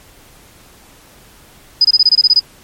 sine tone bursts, 4984 Hz, D#8, 2 cents sharp, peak -5 dBFS, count 10, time 1.81-2.396 s, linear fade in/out 5 ms, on 37 ms, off 24 ms, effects pink hiss -44 dBFS RMS until 2.63 s + MP3 64 kbps

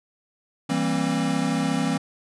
square chord, C dominant seventh, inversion first, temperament equal with one note detuned, 164.81 / 196 / 233.1 / 267.1 Hz, E3 / G3 / Bb3 / C4, 0 / 0 / 0 / +36 cents, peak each -28 / -30 / -29 / -26 dBFS, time 0.69-1.98 s, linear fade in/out 10 ms, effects resampled to 24000 Hz

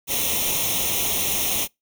white noise with comb filter, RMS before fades -23 dBFS, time 0.07-1.68 s, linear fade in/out 50 ms, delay 0.32 ms, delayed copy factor +0.8, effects noise-tail reverb RT60 0.2 s tail -26 dB re dry

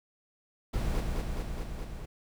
brown noise with echo, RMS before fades -30 dBFS, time 0.73-1.01 s, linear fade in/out 10 ms, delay 210 ms, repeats 5, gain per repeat -2 dB, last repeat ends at 2.06 s, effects none

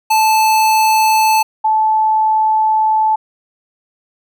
square / sine tone pair in turn, 874 / 870.7 Hz, A5 / A5, -12 / -18 cents, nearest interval unison, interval 6 cents, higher first, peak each -10 dBFS, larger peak neither, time 0.1-1.43 / 1.64-3.16 s, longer second, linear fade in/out 10 ms, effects none

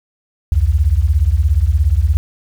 sine beating tone pair, 65.9 / 82.9 Hz, C2 / E2, +13 / +10 cents, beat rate 17 Hz, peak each -13 dBFS, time 0.52-2.17 s, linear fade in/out 0 ms, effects 7-bit

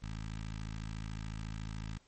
15% pulse tone with notch filter, 53.9 Hz, A1, 35 cents flat, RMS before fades -41 dBFS, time 0.02-1.98 s, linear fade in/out 10 ms, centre 530 Hz, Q 0.59, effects pink hiss -68 dBFS RMS until 2.07 s + MP3 32 kbps

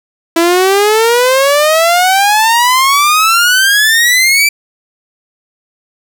sawtooth exponential sweep, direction up, 329.6 to 2349 Hz, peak -3 dBFS, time 0.36-4.49 s, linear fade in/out 5 ms, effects none

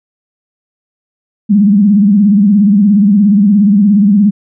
sine tone with vibrato, 203.1 Hz, G#3, 38 cents flat, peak -4 dBFS, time 1.49-4.31 s, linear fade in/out 20 ms, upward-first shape sine, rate 17 Hz, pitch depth 110 cents each way, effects none

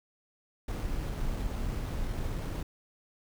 brown noise with sample-and-hold, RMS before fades -33 dBFS, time 0.68-2.63 s, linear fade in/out 5 ms, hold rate 7350 Hz, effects none

